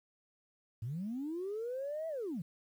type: linear two-way sweep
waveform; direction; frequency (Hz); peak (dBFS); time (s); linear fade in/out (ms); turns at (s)
sine; up then down; 102.6 to 660 to 146; -35; 0.82-2.42; 5; 2.08
effects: tanh soft clip ceiling -32 dBFS + 11-bit